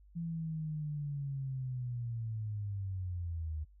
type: linear sweep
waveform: sine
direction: down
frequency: 169.4 to 75.3 Hz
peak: -35 dBFS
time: 0.15-3.65 s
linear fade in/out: 20 ms
effects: added 50 Hz sine -57 dBFS peak until 3.8 s